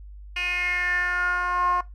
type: tone with band-pass filter sweep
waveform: 10% pulse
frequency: 357.3 Hz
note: F4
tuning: 40 cents sharp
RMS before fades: -24 dBFS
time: 0.36-1.81 s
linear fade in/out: 5 ms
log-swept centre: 2700 to 980 Hz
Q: 6.3
effects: noise-tail reverb RT60 0.2 s tail -19 dB re dry + added 50 Hz sine -39 dBFS peak until 1.94 s